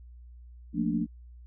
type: chord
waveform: sine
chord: Bb major seventh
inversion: second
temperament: equal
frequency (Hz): 174.61 / 220 / 233.1 / 293.7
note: F3 / A3 / Bb3 / D4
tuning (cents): 0 / 0 / 0 / 0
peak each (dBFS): -31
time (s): 0.73-1.07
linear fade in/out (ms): 50
effects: added 60 Hz sine -46 dBFS peak until 1.46 s